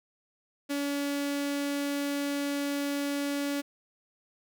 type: tone with notch filter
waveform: sawtooth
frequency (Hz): 284.2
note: C#4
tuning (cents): +43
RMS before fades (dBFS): -31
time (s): 0.69-3.62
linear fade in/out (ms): 20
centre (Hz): 960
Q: 1.9
effects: none